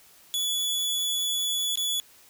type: tone with dropouts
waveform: sawtooth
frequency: 3419 Hz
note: G#7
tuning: 50 cents sharp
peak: -22 dBFS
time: 0.34-2 s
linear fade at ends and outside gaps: 0 ms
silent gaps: 1.756-1.774 s
effects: white hiss -55 dBFS RMS until 2.29 s